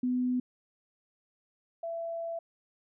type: tone pair in turn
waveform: sine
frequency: 250.4 / 668.5 Hz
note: B3 / E5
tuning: +24 / +24 cents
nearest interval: octave + perfect fourth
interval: 1700 cents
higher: second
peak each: -26 / -33 dBFS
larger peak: first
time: 0.03-0.4 / 1.83-2.39 s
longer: second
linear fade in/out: 5 ms
effects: none